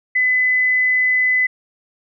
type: tone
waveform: sine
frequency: 2011 Hz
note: B6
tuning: 31 cents sharp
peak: -13 dBFS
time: 0.15-1.47 s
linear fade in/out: 10 ms
effects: none